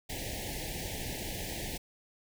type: band-stop noise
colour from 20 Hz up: pink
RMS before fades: -38 dBFS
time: 0.09-1.78 s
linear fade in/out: 10 ms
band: 880 to 1700 Hz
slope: 96 dB/octave
effects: none